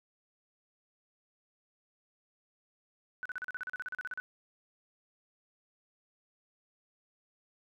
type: tone bursts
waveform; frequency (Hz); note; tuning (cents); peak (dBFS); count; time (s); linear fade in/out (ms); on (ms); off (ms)
sine; 1495; F#6; +17; -35; 16; 3.23-4.2; 0; 25; 38
effects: none